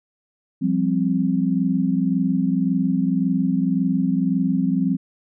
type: chord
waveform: sine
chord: F suspended second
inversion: none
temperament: just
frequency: 174.61 / 196.44 / 261.9 Hz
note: F3 / G3 / C4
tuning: 0 / +4 / +2 cents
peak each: -22 / -22 / -21 dBFS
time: 0.61-4.97 s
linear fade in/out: 20 ms
effects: none